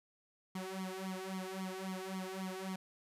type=tone with flanger; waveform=sawtooth; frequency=188.5 Hz; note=F#3; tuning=32 cents sharp; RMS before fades=-42 dBFS; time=0.55-2.76 s; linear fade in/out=5 ms; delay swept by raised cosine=0.91 to 2.61 ms; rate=3.7 Hz; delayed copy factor=+1; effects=resampled to 32000 Hz